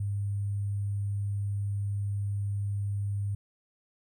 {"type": "tone with sample-and-hold", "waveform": "sine", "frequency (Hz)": 100.7, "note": "G2", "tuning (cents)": 47, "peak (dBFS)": -28, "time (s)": [0, 3.35], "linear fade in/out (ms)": 5, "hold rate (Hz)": 8820, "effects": []}